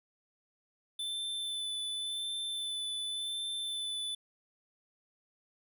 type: tone with vibrato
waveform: square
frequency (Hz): 3520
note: A7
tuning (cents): 0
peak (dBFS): -35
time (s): 0.99-4.15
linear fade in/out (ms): 5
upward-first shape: sine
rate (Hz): 0.9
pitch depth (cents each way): 16
effects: none